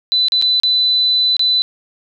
sine tone with dropouts, 4000 Hz, B7, 21 cents sharp, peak -11 dBFS, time 0.12-1.62 s, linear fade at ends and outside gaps 0 ms, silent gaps 0.284-0.321 / 0.415-0.423 / 0.6-0.634 / 1.367-1.394 s, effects none

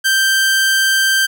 sawtooth tone, 1568 Hz, G6, in tune, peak -8 dBFS, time 0.04-1.27 s, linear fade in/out 20 ms, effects none

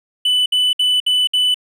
triangle tone bursts, 2990 Hz, F#7, 17 cents sharp, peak -11 dBFS, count 5, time 0.25-1.544 s, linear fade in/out 5 ms, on 210 ms, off 61 ms, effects none

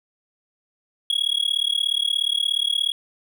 triangle tone with amplitude modulation, 3322 Hz, G#7, in tune, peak -14 dBFS, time 1.1-2.92 s, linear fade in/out 2 ms, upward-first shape sine, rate 36.9 Hz, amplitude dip 100%, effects none

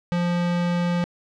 square tone, 174.61 Hz, F3, in tune, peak -21 dBFS, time 0.12-1.04 s, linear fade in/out 0 ms, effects low-pass 4000 Hz 12 dB/octave

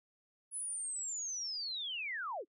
sine linear sweep, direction down, 10370 to 285.5 Hz, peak -37 dBFS, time 0.51-2.45 s, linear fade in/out 50 ms, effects noise-tail reverb RT60 0.1 s tail -26 dB re dry

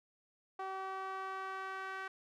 sawtooth tone with band-pass filter sweep, 382.4 Hz, G4, 43 cents flat, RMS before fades -42 dBFS, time 0.59-2.08 s, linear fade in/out 5 ms, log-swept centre 940 to 1500 Hz, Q 2.4, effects none

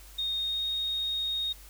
sine tone with pitch glide, 3701 to 3725 Hz, A#7 to A#7, -13 to -2 cents, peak -28 dBFS, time 0.18-1.53 s, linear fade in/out 10 ms, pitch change +11 cents, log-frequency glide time 0.4-0.64 s, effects added 50 Hz sine -49 dBFS peak until 1.69 s + white hiss -53 dBFS RMS until 1.69 s

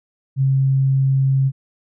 sine tone, 134.7 Hz, C#3, 49 cents flat, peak -13 dBFS, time 0.36-1.52 s, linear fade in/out 50 ms, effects none

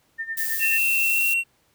sine tone with tremolo, 1806 Hz, A6, 45 cents sharp, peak -25 dBFS, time 0.18-0.79 s, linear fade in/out 20 ms, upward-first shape sine, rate 9.3 Hz, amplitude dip 80%
violet noise, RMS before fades -27 dBFS, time 0.37-1.34 s, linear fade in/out 5 ms
triangle tone with pitch glide, 2700 to 2731 Hz, E7 to F7, +41 to -39 cents, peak -18 dBFS, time 0.59-1.44 s, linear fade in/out 50 ms, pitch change +20 cents, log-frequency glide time 1.01-1.26 s
effects pink hiss -64 dBFS RMS until 1.74 s + high-pass 60 Hz 12 dB/octave

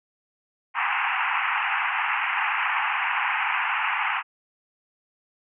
pink band-pass noise, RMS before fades -25 dBFS, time 0.74-4.23 s, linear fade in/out 50 ms, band 790 to 2800 Hz, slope 96 dB/octave, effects none

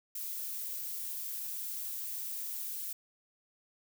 violet noise, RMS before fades -39 dBFS, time 0.15-2.93 s, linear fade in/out 5 ms, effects none

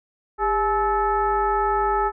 sine tone with frequency modulation, 853 Hz, G#5, 46 cents sharp, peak -18 dBFS, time 0.38-2.12 s, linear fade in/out 50 ms, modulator 451 Hz, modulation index 1.2, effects none

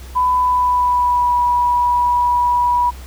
sine tone with pitch glide, 1000 to 974.3 Hz, B5 to B5, +21 to -24 cents, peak -12 dBFS, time 0.15-2.91 s, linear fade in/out 20 ms, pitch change -45 cents, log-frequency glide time 0.35-1.38 s, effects added 64 Hz sine -31 dBFS peak until 3.06 s + pink hiss -41 dBFS RMS until 3.06 s

